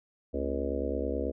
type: harmonic tone with a mistuned harmonic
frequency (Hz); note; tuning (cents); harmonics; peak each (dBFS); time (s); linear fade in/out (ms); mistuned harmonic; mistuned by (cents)
69.3; C#2; 0; 1 / 3 / 4 / 5 / 6 / 7 / 8 / 9; -35 / -40 / -36 / -38 / -38 / -35 / -39 / -40; 0.33-1.32; 20; 3; +130
effects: none